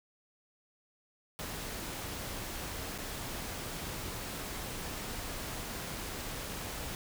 pink noise with dropouts, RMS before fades -40 dBFS, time 1.39-6.95 s, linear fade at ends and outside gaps 0 ms, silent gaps 2.979-2.985 s, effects none

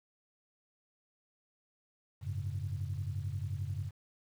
sine chord, F# suspended second, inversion none, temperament equal, 92.5 / 103.83 / 138.59 Hz, F#2 / G#2 / C#3, 0 / 0 / 0 cents, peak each -37 / -38 / -40 dBFS, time 2.21-3.91 s, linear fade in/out 50 ms, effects tanh soft clip ceiling -26 dBFS + 10-bit

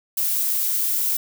violet noise, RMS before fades -22 dBFS, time 0.17-1.17 s, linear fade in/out 5 ms, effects none

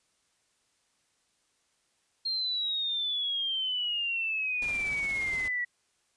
sine exponential sweep, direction down, 4223 to 1933 Hz, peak -28 dBFS, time 2.25-5.65 s, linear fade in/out 10 ms
pink noise with tremolo, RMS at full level -42 dBFS, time 4.62-5.48 s, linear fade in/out 0 ms, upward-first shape triangle, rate 17 Hz, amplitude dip 45%
effects white hiss -72 dBFS RMS until 6.16 s + resampled to 22050 Hz

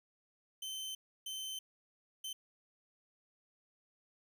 sawtooth tone bursts at uneven times, 3081 Hz, G7, 31 cents flat, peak -37 dBFS, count 3, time 0.62-0.95 / 1.26-1.59 / 2.24-2.33 s, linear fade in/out 5 ms, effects none

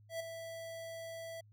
square tone with ADSR envelope, 659.3 Hz, E5, in tune, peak -36 dBFS, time 0.09-1.41 s, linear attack 110 ms, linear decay 9 ms, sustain -8 dB, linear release 8 ms, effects added 105 Hz sine -59 dBFS peak until 1.52 s

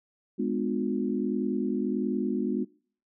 sine chord, G# diminished seventh, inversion none, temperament just, 207.7 / 249.2 / 299 / 358.8 Hz, G#3 / B3 / D4 / F4, 0 / +16 / +31 / +47 cents, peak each -30 / -30 / -33 / -32 dBFS, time 0.38-2.65 s, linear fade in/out 20 ms, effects noise-tail reverb RT60 0.5 s tail -25 dB re dry

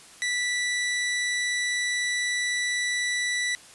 sawtooth tone, 1966 Hz, B6, 8 cents flat, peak -21 dBFS, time 0.22-3.55 s, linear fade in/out 0 ms, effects white hiss -49 dBFS RMS until 3.74 s + resampled to 24000 Hz

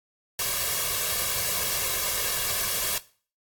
white noise with comb filter, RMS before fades -27 dBFS, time 0.39-2.98 s, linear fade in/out 2 ms, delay 1.8 ms, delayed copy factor +0.7, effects noise-tail reverb RT60 0.4 s tail -17 dB re dry + AAC 64 kbps

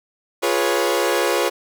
sawtooth chord, C# dominant seventh, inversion first, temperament equal with one note detuned, 349.2 / 415.3 / 489.1 / 554.4 Hz, E#4 / G#4 / B4 / C#5, 0 / 0 / -17 / 0 cents, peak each -19 dBFS, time 0.42-1.5 s, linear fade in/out 20 ms, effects none

